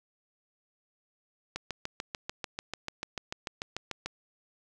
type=click train; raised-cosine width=0.2 ms; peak=-17 dBFS; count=18; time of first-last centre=1.56-4.06 s; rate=6.8 Hz; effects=none